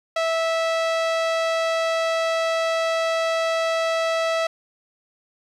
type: tone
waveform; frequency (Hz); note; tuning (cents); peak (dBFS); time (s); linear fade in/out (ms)
sawtooth; 655; E5; -11; -16; 0.16-4.47; 5
effects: low-pass 5000 Hz 12 dB/octave + 9-bit